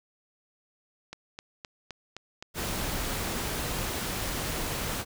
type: click train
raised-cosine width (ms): 0.2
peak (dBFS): -22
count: 7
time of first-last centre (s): 1.13-2.684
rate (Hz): 3.86
type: noise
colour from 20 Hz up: pink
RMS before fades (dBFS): -32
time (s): 2.54-5.05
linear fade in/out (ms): 50
effects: none